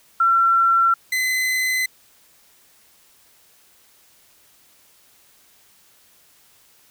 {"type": "tone pair in turn", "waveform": ["sine", "40% pulse"], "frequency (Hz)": [1356, 2032], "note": ["E6", "B6"], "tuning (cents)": [49, 49], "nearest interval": "perfect fifth", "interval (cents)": 700, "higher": "second", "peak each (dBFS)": [-13, -18], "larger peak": "first", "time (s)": [[0.2, 0.94], [1.12, 1.86]], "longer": "neither", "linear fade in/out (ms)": 5, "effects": ["white hiss -55 dBFS RMS until 6.9 s"]}